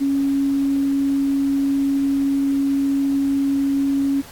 sine tone, 276.5 Hz, C#4, 4 cents flat, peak -16 dBFS, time 0-4.22 s, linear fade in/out 20 ms, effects pink hiss -41 dBFS RMS until 4.31 s + AAC 64 kbps

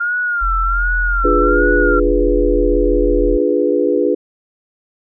sine tone with vibrato, 1396.9 Hz, F6, in tune, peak -15 dBFS, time 0-2 s, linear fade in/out 10 ms, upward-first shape sine, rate 1.3 Hz, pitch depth 86 cents each way
sine tone, 42.22 Hz, E1, 42 cents sharp, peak -16 dBFS, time 0.41-3.38 s, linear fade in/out 20 ms
sine chord, D diminished seventh, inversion none, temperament equal, 293.7 / 349.2 / 415.3 / 493.9 Hz, D4 / F4 / Ab4 / Cb5, 0 / 0 / 0 / 0 cents, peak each -18 / -18 / -17 / -17 dBFS, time 1.24-4.15 s, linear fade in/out 10 ms
effects none

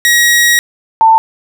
sawtooth / sine tone pair in turn, 1900 / 892.3 Hz, A#6 / A5, +33 / +24 cents, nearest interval octave + minor second, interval 1309 cents, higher first, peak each -3 dBFS, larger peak neither, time 0.05-0.59 / 1.01-1.18 s, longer first, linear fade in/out 0 ms, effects none

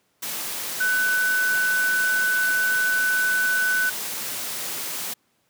sine tone in noise, 1500 Hz, F#6, 23 cents sharp, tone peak -19 dBFS, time 0.8-3.9 s, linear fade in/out 10 ms, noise white, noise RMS -30 dBFS, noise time 0.22-5.14 s, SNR +8 dB, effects pink hiss -67 dBFS RMS until 5.49 s + high-pass 150 Hz 12 dB/octave

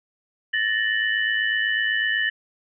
sine tone cluster, 1749 / 1857 / 2977 Hz, A6 / A#6 / F#7, -11 / -7 / +10 cents, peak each -23 / -24 / -28 dBFS, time 0.53-2.3 s, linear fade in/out 10 ms, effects none

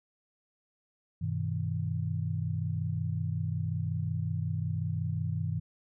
sine chord, G augmented, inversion none, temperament equal with one note detuned, 98 / 123.47 / 158.92 Hz, G2 / B2 / D#3, 0 / 0 / +37 cents, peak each -33 / -35 / -33 dBFS, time 1.21-5.6 s, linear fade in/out 10 ms, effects none

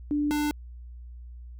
sine / square tone pair in turn, 293.7 / 296.6 Hz, D4 / D4, 0 / +17 cents, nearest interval unison, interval 17 cents, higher second, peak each -23 / -25 dBFS, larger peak first, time 0.11-0.31 / 0.31-0.51 s, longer neither, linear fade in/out 0 ms, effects added 60 Hz sine -40 dBFS peak until 1.59 s

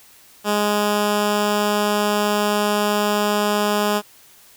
10% pulse tone, 207.7 Hz, G#3, in tune, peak -9 dBFS, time 0.44-4.02 s, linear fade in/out 50 ms, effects white hiss -49 dBFS RMS until 4.56 s

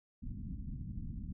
pink low-pass noise, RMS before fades -42 dBFS, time 0.22-1.33 s, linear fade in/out 10 ms, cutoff 250 Hz, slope 48 dB/octave, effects none

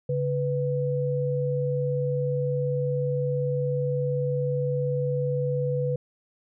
sine tone pair together, 140.7 / 495.2 Hz, C#3 / B4, +26 / +5 cents, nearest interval octave + minor seventh, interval 2179 cents, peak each -26 dBFS, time 0.09-5.96 s, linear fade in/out 5 ms, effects none

